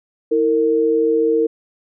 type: tone pair together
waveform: sine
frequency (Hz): 323.9 / 458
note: E4 / A#4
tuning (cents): -30 / -31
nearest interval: tritone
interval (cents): 599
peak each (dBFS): -19 / -14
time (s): 0.31-1.47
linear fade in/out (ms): 10
effects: none